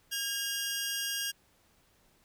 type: tone pair together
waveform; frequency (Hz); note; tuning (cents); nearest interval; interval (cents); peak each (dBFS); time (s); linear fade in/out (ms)
15% pulse; 1625.1 / 2832; G#6 / F7; -38 / +23; minor seventh; 961; -28; 0.11-1.32; 20
effects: pink hiss -67 dBFS RMS until 2.24 s